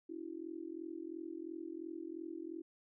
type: tone with amplitude modulation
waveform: sine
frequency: 329.6 Hz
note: E4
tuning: in tune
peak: -38 dBFS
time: 0.09-2.62 s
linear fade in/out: 10 ms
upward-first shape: sine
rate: 42.9 Hz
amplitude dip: 95%
effects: none